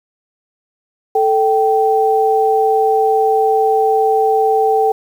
sine tone pair together, 440 / 777.7 Hz, A4 / G5, 0 / -14 cents, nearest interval minor seventh, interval 986 cents, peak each -13 dBFS, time 1.15-4.92 s, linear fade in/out 5 ms, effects 7-bit

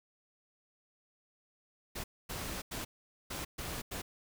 pink noise bursts at uneven times, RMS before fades -40 dBFS, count 6, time 1.95-2.04 / 2.29-2.62 / 2.71-2.85 / 3.3-3.45 / 3.58-3.82 / 3.91-4.02 s, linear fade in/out 10 ms, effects none

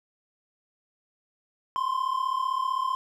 triangle tone pair together, 1028 / 1063.6 Hz, C6 / C6, -31 / +28 cents, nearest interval minor second, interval 59 cents, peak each -26 dBFS, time 1.76-2.95 s, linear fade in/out 0 ms, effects none

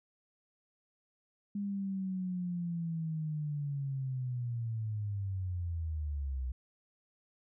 sine linear sweep, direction down, 203.8 to 61.74 Hz, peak -33 dBFS, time 1.55-6.52 s, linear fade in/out 5 ms, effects none

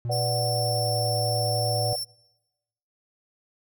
triangle tone with pitch glide, 119.2 to 112.9 Hz, A#2 to A2, +39 to +45 cents, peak -25 dBFS, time 0.05-1.93 s, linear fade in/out 0 ms, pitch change -94 cents, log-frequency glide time 0.22-0.94 s
sine chord, B minor, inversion none, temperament equal, 493.9 / 587.3 / 740 Hz, B4 / D5 / F#5, 0 / 0 / 0 cents, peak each -33 / -29 / -30 dBFS, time 0.09-1.96 s, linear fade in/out 10 ms
sawtooth tone, 5410 Hz, E8, 44 cents sharp, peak -26 dBFS, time 0.11-2.05 s, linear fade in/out 20 ms
effects noise-tail reverb RT60 1.0 s tail -25 dB re dry

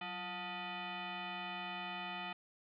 sine tone with frequency modulation, 880 Hz, A5, in tune, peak -40 dBFS, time 0.01-2.33 s, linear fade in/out 5 ms, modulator 533 Hz, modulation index 4.3, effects none

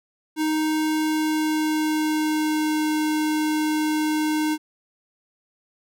square tone with pitch glide, 311.1 to 307.5 Hz, D#4 to D#4, 0 to -20 cents, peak -21 dBFS, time 0.36-4.58 s, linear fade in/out 50 ms, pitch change -20 cents, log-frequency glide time 1.01-2.91 s, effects none

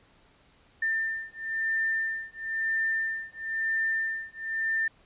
sine beating tone pair, 1793 / 1794 Hz, A6 / A6, +32 / +33 cents, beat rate 1 Hz, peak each -30 dBFS, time 0.82-4.88 s, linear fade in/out 5 ms, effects pink hiss -61 dBFS RMS until 5.05 s + resampled to 8000 Hz

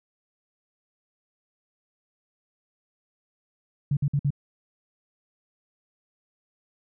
sine tone bursts, 142.2 Hz, C#3, 45 cents sharp, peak -20 dBFS, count 4, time 3.91-4.305 s, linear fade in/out 5 ms, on 59 ms, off 53 ms, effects none

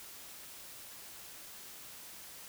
silence, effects white hiss -50 dBFS RMS until 2.48 s

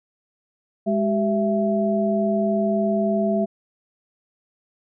sine tone cluster, 206.2 / 386.4 / 664 Hz, G#3 / G4 / E5, -12 / -25 / +12 cents, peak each -21 / -26 / -22 dBFS, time 0.86-3.46 s, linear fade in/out 20 ms, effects none

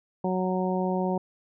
harmonic tone, 184.9 Hz, F#3, 1 cent flat, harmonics 1 / 2 / 3 / 4 / 5, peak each -27 / -30 / -32 / -33 / -34 dBFS, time 0.24-1.18 s, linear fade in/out 5 ms, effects none

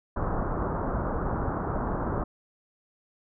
pink low-pass noise, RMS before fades -29 dBFS, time 0.16-2.24 s, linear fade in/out 5 ms, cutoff 1400 Hz, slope 48 dB/octave, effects none

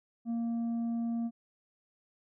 sine tone with tanh clipping, 232.3 Hz, A#3, 6 cents flat, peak -31 dBFS, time 0.25-1.31 s, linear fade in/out 50 ms, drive 4 dB, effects none

